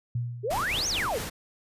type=tone with exponential decay; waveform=sine; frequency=120 Hz; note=B2; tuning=49 cents flat; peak=-24 dBFS; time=0.15-0.89 s; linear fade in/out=5 ms; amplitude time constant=160 ms
type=exponential two-way sweep; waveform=sine; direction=up then down; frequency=376.6 to 6645 to 376.6 Hz; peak=-26 dBFS; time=0.43-1.19 s; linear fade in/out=20 ms; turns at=0.88 s
type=noise with tremolo; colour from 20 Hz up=pink; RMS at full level=-33 dBFS; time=0.5-1.3 s; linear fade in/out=10 ms; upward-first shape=triangle; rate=4.6 Hz; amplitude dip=45%
effects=resampled to 32000 Hz